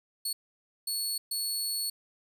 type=tone bursts at uneven times; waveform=20% pulse; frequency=4400 Hz; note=C#8; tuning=14 cents flat; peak=-24 dBFS; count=3; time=0.25-0.33 / 0.87-1.18 / 1.31-1.9 s; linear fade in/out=5 ms; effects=none